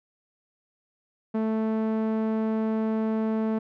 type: tone with low-pass filter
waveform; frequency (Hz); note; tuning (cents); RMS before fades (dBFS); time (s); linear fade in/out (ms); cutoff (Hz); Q
sawtooth; 220; A3; 0; -26; 1.34-3.59; 10; 970; 0.52
effects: none